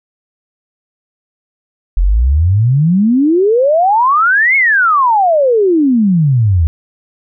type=exponential two-way sweep; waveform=sine; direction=up then down; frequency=41.08 to 2217 to 76.3 Hz; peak=-7 dBFS; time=1.97-6.67 s; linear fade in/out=0 ms; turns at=4.56 s; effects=none